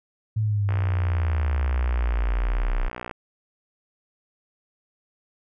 sine linear sweep, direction down, 110 to 30.16 Hz, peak -20 dBFS, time 0.36-2.89 s, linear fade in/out 10 ms
click train, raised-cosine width 0.5 ms, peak -18 dBFS, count 148, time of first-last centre 0.69-3.112 s, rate 60.7 Hz
effects none

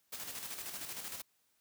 white noise with tremolo, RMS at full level -42 dBFS, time 0.12-1.22 s, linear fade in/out 10 ms, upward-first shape square, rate 13 Hz, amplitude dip 45%, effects white hiss -75 dBFS RMS until 1.6 s + high-pass 60 Hz 12 dB/octave

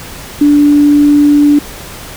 triangle tone with tanh clipping, 291.7 Hz, D4, 12 cents flat, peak -3 dBFS, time 0.41-1.59 s, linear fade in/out 5 ms, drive 3 dB, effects pink hiss -28 dBFS RMS until 2.16 s

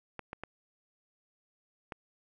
clicks, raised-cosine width 0.5 ms, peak -24 dBFS, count 4, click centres 0.193 / 0.331 / 0.436 / 1.922 s, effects none

